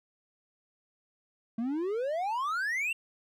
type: exponential sweep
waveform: triangle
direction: up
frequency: 220.2 to 2794 Hz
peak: -27 dBFS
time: 1.58-2.93 s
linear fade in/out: 5 ms
effects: none